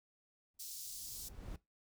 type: noise with exponential growth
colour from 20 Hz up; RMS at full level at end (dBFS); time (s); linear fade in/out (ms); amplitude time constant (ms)
brown; -44; 0.54-1.56; 2; 220
type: high-pass noise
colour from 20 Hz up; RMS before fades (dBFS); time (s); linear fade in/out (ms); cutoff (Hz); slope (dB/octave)
pink; -47; 0.59-1.29; 10; 4800; 24
effects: noise-tail reverb RT60 0.2 s tail -19 dB re dry